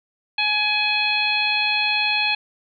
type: harmonic tone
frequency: 841 Hz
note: G#5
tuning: 22 cents sharp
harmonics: 1 / 2 / 3 / 4 / 5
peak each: -27 / -31 / -20 / -26 / -26 dBFS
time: 0.38-2.35 s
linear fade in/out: 5 ms
effects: none